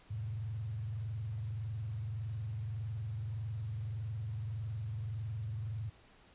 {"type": "tone with frequency modulation", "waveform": "sine", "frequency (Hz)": 108.4, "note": "A2", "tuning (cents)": -25, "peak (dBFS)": -36, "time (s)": [0.1, 5.9], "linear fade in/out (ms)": 10, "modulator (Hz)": 21.7, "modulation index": 0.67, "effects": ["pink hiss -62 dBFS RMS until 6.34 s", "resampled to 8000 Hz"]}